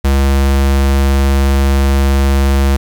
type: tone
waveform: square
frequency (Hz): 68.5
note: C#2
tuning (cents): -20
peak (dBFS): -9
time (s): 0.04-2.77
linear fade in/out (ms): 10
effects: 7-bit